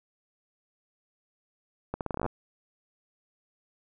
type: accelerating click train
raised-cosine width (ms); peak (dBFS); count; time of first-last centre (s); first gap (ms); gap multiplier
1; -17; 12; 1.94-2.263; 68; 0.81
effects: none